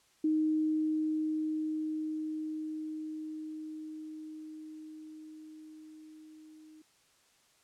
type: tone with level ramp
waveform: sine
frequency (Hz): 311.1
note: D#4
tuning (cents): 0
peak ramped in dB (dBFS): -25 to -52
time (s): 0.24-6.82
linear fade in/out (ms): 5
effects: white hiss -67 dBFS RMS until 7.63 s + low-pass 9000 Hz 12 dB/octave